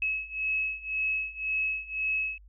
sine beating tone pair, 2575 / 2576.9 Hz, E7 / E7, -41 / -40 cents, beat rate 1.9 Hz, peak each -32 / -30 dBFS, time 0.02-2.38 s, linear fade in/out 2 ms, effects added 50 Hz sine -50 dBFS peak until 2.48 s

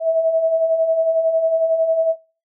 sine beating tone pair, 641 / 652 Hz, E5 / E5, -49 / -19 cents, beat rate 11 Hz, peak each -24 / -15 dBFS, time 0-2.16 s, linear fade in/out 50 ms, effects noise-tail reverb RT60 0.4 s tail -25 dB re dry

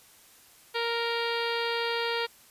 harmonic tone, 466.2 Hz, A#4, in tune, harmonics 1 / 2 / 3 / 4 / 5 / 6 / 7 / 8 / 9 / 10, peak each -31 / -34 / -36 / -37 / -38 / -39 / -39 / -40 / -41 / -41 dBFS, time 0.74-2.27 s, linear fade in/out 20 ms, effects white hiss -56 dBFS RMS until 2.5 s + resampled to 32000 Hz

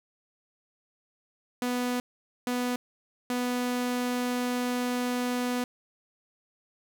sawtooth tone bursts at uneven times, 246.9 Hz, B3, in tune, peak -23 dBFS, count 3, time 1.62-2 / 2.47-2.76 / 3.3-5.64 s, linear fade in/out 2 ms, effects 10-bit

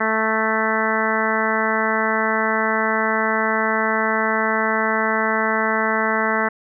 harmonic tone, 220 Hz, A3, in tune, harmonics 1 / 2 / 3 / 4 / 5 / 6 / 7 / 8 / 9, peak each -26 / -26 / -26 / -26 / -26 / -26 / -26 / -26 / -26 dBFS, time 0-6.49 s, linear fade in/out 10 ms, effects none

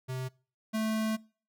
square tone pair in turn, 129.3 / 219 Hz, C3 / A3, -20 / -8 cents, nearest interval major sixth, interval 912 cents, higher second, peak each -34 / -29 dBFS, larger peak second, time 0.08-0.29 / 0.73-1.17 s, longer second, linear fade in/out 20 ms, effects noise-tail reverb RT60 0.4 s tail -24 dB re dry

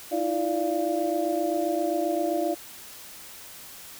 sine tone cluster, 315.7 / 343.3 / 586 / 691 Hz, D#4 / F4 / D5 / F5, +25 / -30 / -4 / -19 cents, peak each -29 dBFS, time 0.11-2.55 s, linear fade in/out 20 ms, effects white hiss -44 dBFS RMS until 3.99 s

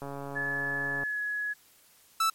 click train, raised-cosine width 1 ms, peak -25 dBFS, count 143, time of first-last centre 0.02-1.034 s, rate 140 Hz
sine tone with pitch glide, 1716 to 1684.6 Hz, A6 to G#6, -44 to +24 cents, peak -29 dBFS, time 0.35-1.54 s, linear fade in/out 20 ms, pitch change -32 cents, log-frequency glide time 0.99-1.2 s
45% pulse tone, 1318.5 Hz, E6, in tune, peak -23 dBFS, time 2.2-2.3 s, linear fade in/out 5 ms
effects white hiss -60 dBFS RMS until 2.34 s + MP3 64 kbps

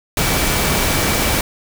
sine tone in noise, 2302 Hz, D7, 35 cents flat, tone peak -28 dBFS, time 0.17-1.41 s, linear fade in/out 2 ms, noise pink, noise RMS -17 dBFS, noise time 0.17-1.41 s, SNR -14 dB, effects none

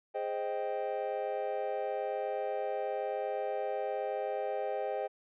triangle chord, Ab major seventh, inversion none, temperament equal, 415.3 / 523.3 / 622.3 / 784 Hz, Ab4 / C5 / Eb5 / G5, 0 / 0 / 0 / 0 cents, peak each -37 / -35 / -36 / -36 dBFS, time 0.14-5.08 s, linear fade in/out 20 ms, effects resampled to 8000 Hz

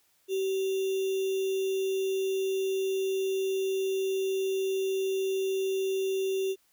sine tone with sample-and-hold, 383.4 Hz, G4, 38 cents flat, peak -26 dBFS, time 0.28-6.56 s, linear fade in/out 50 ms, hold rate 3150 Hz, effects white hiss -68 dBFS RMS until 6.72 s

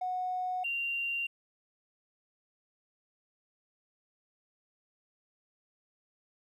triangle tone pair in turn, 734 / 2771 Hz, F#5 / F7, -14 / -14 cents, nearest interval octave + major seventh, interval 2300 cents, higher second, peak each -27 / -27 dBFS, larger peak neither, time 0.01-0.64 / 0.64-1.27 s, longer neither, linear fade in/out 10 ms, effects tanh soft clip ceiling -29 dBFS

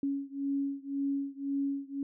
sine beating tone pair, 277.2 / 279.1 Hz, C#4 / C#4, 0 / +12 cents, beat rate 1.9 Hz, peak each -33 / -34 dBFS, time 0.03-2.03 s, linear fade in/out 2 ms, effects none

